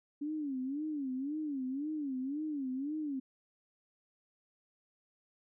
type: tone with vibrato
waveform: sine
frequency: 282.2 Hz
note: C#4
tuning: 31 cents sharp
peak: -34 dBFS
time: 0.21-3.2 s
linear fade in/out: 10 ms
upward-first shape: sine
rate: 1.9 Hz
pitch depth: 170 cents each way
effects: none